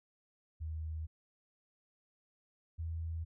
sine tone pair in turn, 79.1 / 81.84 Hz, D#2 / E2, +29 / -12 cents, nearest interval minor second, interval 59 cents, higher second, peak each -37 / -36 dBFS, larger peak second, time 0.6-1.07 / 2.78-3.25 s, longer neither, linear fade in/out 20 ms, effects none

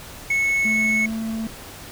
triangle tone, 2200 Hz, C#7, 14 cents flat, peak -16 dBFS, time 0.3-1.06 s, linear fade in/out 5 ms
triangle tone with pitch glide, 217.9 to 223.1 Hz, A3 to A3, -17 to +24 cents, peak -22 dBFS, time 0.65-1.47 s, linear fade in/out 2 ms, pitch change +41 cents, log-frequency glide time 1.02-1.12 s
effects pink hiss -39 dBFS RMS until 1.91 s

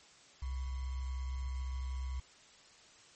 sine tone with sample-and-hold, 65 Hz, C2, 11 cents flat, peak -35 dBFS, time 0.42-2.2 s, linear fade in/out 5 ms, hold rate 1050 Hz, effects white hiss -60 dBFS RMS until 3.15 s + MP3 32 kbps

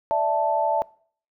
sine chord, D suspended second, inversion none, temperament equal, 587.3 / 659.3 / 880 Hz, D5 / E5 / A5, 0 / 0 / 0 cents, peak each -26 / -23 / -22 dBFS, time 0.11-0.82 s, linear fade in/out 0 ms, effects noise-tail reverb RT60 0.5 s tail -23 dB re dry

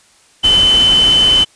sine tone in noise, 3043 Hz, F#7, 48 cents sharp, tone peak -7 dBFS, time 0.43-1.45 s, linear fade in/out 20 ms, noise pink, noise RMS -21 dBFS, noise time 0.43-1.45 s, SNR +11 dB, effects white hiss -49 dBFS RMS until 1.55 s + resampled to 22050 Hz

